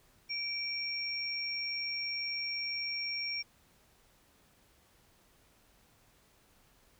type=tone pair together; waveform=sine; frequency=2330 / 5542 Hz; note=D7 / F8; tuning=-14 / -14 cents; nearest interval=octave + minor third; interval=1500 cents; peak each=-37 / -36 dBFS; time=0.29-3.43 s; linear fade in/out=20 ms; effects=pink hiss -66 dBFS RMS until 6.99 s